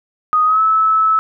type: tone with pitch glide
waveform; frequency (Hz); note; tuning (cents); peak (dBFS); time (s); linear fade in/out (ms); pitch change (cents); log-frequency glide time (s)
sine; 1244.5 to 1302.6; D#6 to E6; 0 to -21; -10; 0.33-1.19; 0; +79; 0.45-0.61
effects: none